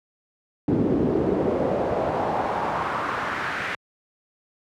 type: noise with band-pass filter sweep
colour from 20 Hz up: brown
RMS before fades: -24 dBFS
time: 0.68-3.75 s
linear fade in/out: 2 ms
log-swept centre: 290 to 1900 Hz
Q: 2.1
effects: high-pass 80 Hz 12 dB/octave